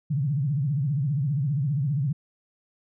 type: tone with vibrato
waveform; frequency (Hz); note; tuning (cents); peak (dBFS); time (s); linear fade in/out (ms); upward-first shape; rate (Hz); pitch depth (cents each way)
sine; 141.1; C#3; +31; -22; 0.1-2.13; 10; triangle; 15; 240
effects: none